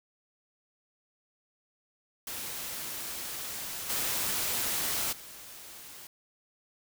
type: noise with level steps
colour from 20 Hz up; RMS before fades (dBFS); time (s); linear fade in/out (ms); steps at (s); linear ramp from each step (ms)
white; -38 / -31 / -47; 2.27-6.07; 2; 3.89 / 5.12; 10
effects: none